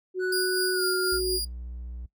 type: tone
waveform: sine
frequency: 370 Hz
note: F#4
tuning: in tune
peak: -25 dBFS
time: 0.14-1.4 s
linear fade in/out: 50 ms
type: tone with pitch glide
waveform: triangle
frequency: 1480 to 1405.8 Hz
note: F#6 to F6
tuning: 0 to +11 cents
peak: -27 dBFS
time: 0.19-1.2 s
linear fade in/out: 50 ms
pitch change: -89 cents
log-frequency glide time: 0.73-0.84 s
type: tone with tremolo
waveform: sawtooth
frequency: 4844 Hz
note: D#8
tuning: 47 cents flat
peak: -23 dBFS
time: 0.32-1.45 s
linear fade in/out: 5 ms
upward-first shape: sine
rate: 4.1 Hz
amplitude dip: 40%
type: tone with vibrato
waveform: triangle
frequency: 60.5 Hz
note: B1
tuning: 35 cents flat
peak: -33 dBFS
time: 1.12-2.06 s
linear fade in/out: 5 ms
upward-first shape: sine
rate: 15 Hz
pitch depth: 15 cents each way
effects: noise-tail reverb RT60 0.1 s tail -18 dB re dry